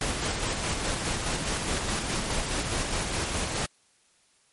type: noise with tremolo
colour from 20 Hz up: pink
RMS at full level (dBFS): -28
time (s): 0.01-3.66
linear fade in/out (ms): 2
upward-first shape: square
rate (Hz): 4.8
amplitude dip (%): 30
effects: white hiss -64 dBFS RMS until 4.52 s + MP3 48 kbps